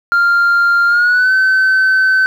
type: tone with pitch glide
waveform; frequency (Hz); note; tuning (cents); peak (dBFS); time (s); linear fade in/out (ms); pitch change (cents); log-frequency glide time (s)
sine; 1395 to 1530.1; F6 to G6; -2 to -42; -6; 0.12-2.26; 0; +160; 0.87-1.33
effects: tanh soft clip ceiling -7 dBFS + 7-bit